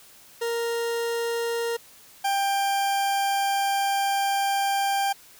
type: tone pair in turn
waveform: 40% pulse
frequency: 466.2 / 792 Hz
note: A#4 / G5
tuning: 0 / +18 cents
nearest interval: major sixth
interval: 918 cents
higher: second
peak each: -24 / -21 dBFS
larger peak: second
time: 0.41-1.77 / 2.24-5.13 s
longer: second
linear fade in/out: 10 ms
effects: white hiss -51 dBFS RMS until 5.39 s